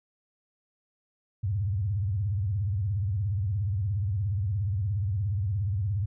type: tone with vibrato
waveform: sine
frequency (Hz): 99.1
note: G2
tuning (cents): +19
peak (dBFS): -25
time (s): 1.43-6.06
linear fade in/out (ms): 10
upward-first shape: sine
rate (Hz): 17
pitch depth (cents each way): 210
effects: none